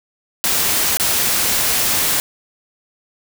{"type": "noise with dropouts", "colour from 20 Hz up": "white", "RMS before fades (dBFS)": -17, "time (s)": [0.44, 2.2], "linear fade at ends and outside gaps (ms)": 0, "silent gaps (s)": [0.971, 0.998], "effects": []}